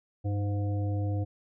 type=harmonic tone with a mistuned harmonic; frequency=102.6 Hz; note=G#2; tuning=21 cents flat; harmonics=1 / 3 / 5 / 7; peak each=-27 / -37 / -41 / -44 dBFS; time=0.24-1.25 s; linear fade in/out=20 ms; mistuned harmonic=1; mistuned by=-52 cents; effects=none